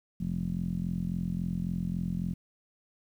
10% pulse tone with low-pass filter, 43.65 Hz, F1, in tune, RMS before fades -32 dBFS, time 0.2-2.34 s, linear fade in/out 10 ms, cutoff 190 Hz, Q 4.5, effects 10-bit

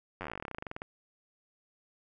slowing click train, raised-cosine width 0.5 ms, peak -23 dBFS, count 24, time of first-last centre 0.21-0.819 s, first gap 10 ms, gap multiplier 1.08, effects none

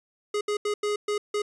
square tone bursts at uneven times, 415.9 Hz, G#4, 2 cents sharp, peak -25 dBFS, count 6, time 0.34-0.41 / 0.48-0.57 / 0.65-0.74 / 0.83-0.96 / 1.08-1.18 / 1.34-1.42 s, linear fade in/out 5 ms, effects resampled to 22050 Hz

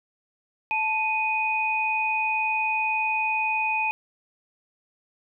sine tone pair together, 878.1 / 2489 Hz, A5 / D#7, -4 / 0 cents, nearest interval octave + tritone, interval 1804 cents, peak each -26 / -24 dBFS, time 0.71-3.91 s, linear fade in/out 0 ms, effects none

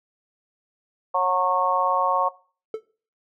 harmonic tone, 182.8 Hz, F#3, 21 cents flat, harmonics 3 / 4 / 5 / 6, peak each -26 / -26 / -24 / -23 dBFS, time 1.14-2.29 s, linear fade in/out 10 ms
triangle tone with exponential decay, 440 Hz, A4, in tune, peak -20 dBFS, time 2.74-2.84 s, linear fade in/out 2 ms, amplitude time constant 20 ms
effects noise-tail reverb RT60 0.4 s tail -20 dB re dry

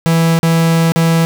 45% pulse tone with dropouts, 164.81 Hz, E3, in tune, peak -9 dBFS, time 0.06-1.25 s, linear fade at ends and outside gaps 0 ms, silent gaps 0.39-0.431 / 0.92-0.96 s, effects none

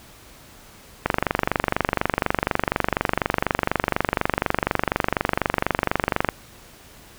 click train, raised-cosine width 0.5 ms, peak -3 dBFS, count 127, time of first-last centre 1.06-6.288 s, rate 24.1 Hz, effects pink hiss -47 dBFS RMS until 7.18 s

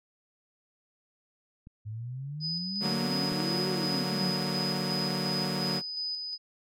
clicks, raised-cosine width 5 ms, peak -35 dBFS, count 2, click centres 1.671 / 3.322 s
sine exponential two-way sweep, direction up then down, 103.83 to 381.8 to 170.2 Hz, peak -34 dBFS, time 1.85-4.32 s, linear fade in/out 20 ms, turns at 3.69 s
sine tone with tremolo, 4991 Hz, D#8, 5 cents sharp, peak -30 dBFS, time 2.4-6.38 s, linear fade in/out 50 ms, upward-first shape square, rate 2.8 Hz, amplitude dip 35%
sawtooth chord, D augmented, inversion none, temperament equal, 146.83 / 185 / 233.1 Hz, D3 / F#3 / A#3, 0 / 0 / 0 cents, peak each -31 / -28 / -32 dBFS, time 2.8-5.82 s, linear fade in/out 50 ms
effects MP3 64 kbps

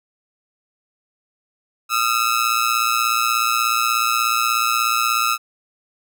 sawtooth ring-modulated tone, 1300 Hz, E6, 24 cents flat, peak -10 dBFS, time 1.89-5.38 s, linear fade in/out 50 ms, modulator 58.3 Hz, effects none

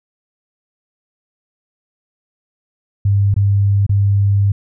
sine tone with dropouts, 100 Hz, G2, 35 cents sharp, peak -10 dBFS, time 3.05-4.52 s, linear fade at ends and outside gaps 5 ms, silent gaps 3.342-3.363 / 3.865-3.893 s, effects none

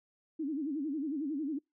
sine tone with vibrato, 293.7 Hz, D4, in tune, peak -32 dBFS, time 0.39-1.59 s, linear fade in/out 10 ms, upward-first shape sine, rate 11 Hz, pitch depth 170 cents each way, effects noise-tail reverb RT60 0.2 s tail -26 dB re dry

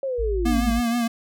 sine linear sweep, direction down, 554.4 to 201.4 Hz, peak -23 dBFS, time 0.03-0.71 s, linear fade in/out 2 ms
sine tone, 54.5 Hz, A1, 16 cents flat, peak -23 dBFS, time 0.18-0.81 s, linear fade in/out 20 ms
square tone with vibrato, 235.9 Hz, A#3, 21 cents sharp, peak -21 dBFS, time 0.45-1.08 s, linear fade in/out 10 ms, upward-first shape triangle, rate 6.3 Hz, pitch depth 57 cents each way
effects none

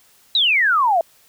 sine exponential sweep, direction down, 4000 to 639 Hz, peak -13 dBFS, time 0.35-1.01 s, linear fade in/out 2 ms, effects white hiss -54 dBFS RMS until 1.28 s

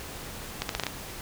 accelerating click train, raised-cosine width 0.2 ms, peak -10 dBFS, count 6, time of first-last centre 0.62-0.867 s, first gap 72 ms, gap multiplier 0.81, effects pink hiss -40 dBFS RMS until 1.21 s

